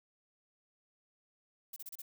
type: noise bursts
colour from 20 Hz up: violet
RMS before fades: -45 dBFS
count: 5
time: 1.73-2.019 s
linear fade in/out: 5 ms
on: 33 ms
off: 31 ms
effects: none